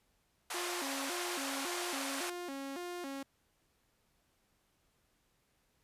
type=band-pass noise; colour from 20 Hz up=pink; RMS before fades=-40 dBFS; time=0.5-2.3 s; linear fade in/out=5 ms; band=630 to 12000 Hz; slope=24 dB/octave
type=tone with vibrato; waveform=sawtooth; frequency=311.1 Hz; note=D#4; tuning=in tune; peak=-36 dBFS; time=0.54-3.23 s; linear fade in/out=5 ms; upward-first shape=square; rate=1.8 Hz; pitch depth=220 cents each way
effects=pink hiss -75 dBFS RMS until 5.83 s + resampled to 32000 Hz